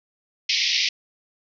white band-pass noise, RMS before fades -22 dBFS, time 0.49-0.89 s, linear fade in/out 5 ms, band 2000 to 5700 Hz, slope 96 dB/octave, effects none

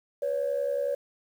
sine tone pair together, 493.9 / 564.7 Hz, B4 / C#5, 0 / +32 cents, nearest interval major second, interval 232 cents, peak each -30 / -26 dBFS, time 0.22-0.95 s, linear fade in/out 5 ms, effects tanh soft clip ceiling -20 dBFS + 9-bit

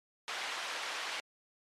white band-pass noise, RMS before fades -39 dBFS, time 0.28-1.2 s, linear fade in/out 0 ms, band 650 to 3000 Hz, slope 12 dB/octave, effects low-pass 11000 Hz 12 dB/octave + MP3 64 kbps

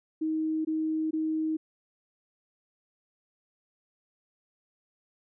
sine tone bursts, 315.1 Hz, D#4, 22 cents sharp, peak -26 dBFS, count 3, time 0.21-1.57 s, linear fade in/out 10 ms, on 440 ms, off 20 ms, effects none

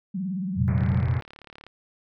sine tone with vibrato, 187.1 Hz, F#3, 20 cents sharp, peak -26 dBFS, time 0.14-1.02 s, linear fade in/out 10 ms, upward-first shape sine, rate 18 Hz, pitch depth 130 cents each way
sine chord, F suspended fourth, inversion none, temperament equal, 87.31 / 116.54 / 130.81 Hz, F2 / Bb2 / C3, 0 / 0 / 0 cents, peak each -25 dBFS, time 0.55-1.21 s, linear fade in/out 50 ms
pink low-pass noise, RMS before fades -37 dBFS, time 0.68-1.21 s, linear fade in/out 0 ms, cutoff 2300 Hz, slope 96 dB/octave
click train, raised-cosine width 0.3 ms, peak -28 dBFS, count 33, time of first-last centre 0.78-1.666 s, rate 36.1 Hz
effects none

